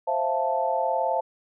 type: chord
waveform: sine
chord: F major seventh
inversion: second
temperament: equal with one note detuned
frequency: 526.6 / 659.3 / 698.5 / 880 Hz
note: C5 / E5 / F5 / A5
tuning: +11 / 0 / 0 / 0 cents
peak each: -28 / -28 / -29 / -26 dBFS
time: 0.07-1.21 s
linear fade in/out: 10 ms
effects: none